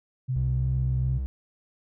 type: tone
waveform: sine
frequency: 128.6 Hz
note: C3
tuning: 30 cents flat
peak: -24 dBFS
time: 0.28-1.19 s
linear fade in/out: 20 ms
type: tone with vibrato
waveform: triangle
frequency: 65.41 Hz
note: C2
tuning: in tune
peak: -25 dBFS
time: 0.36-1.26 s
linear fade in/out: 0 ms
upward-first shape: sine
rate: 11 Hz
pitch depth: 15 cents each way
effects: none